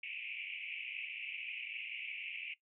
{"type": "band-pass noise", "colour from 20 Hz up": "white", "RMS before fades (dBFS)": -44, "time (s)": [0.03, 2.54], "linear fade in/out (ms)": 5, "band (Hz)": [2200, 2800], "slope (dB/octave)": 96, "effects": ["noise-tail reverb RT60 0.1 s tail -17 dB re dry"]}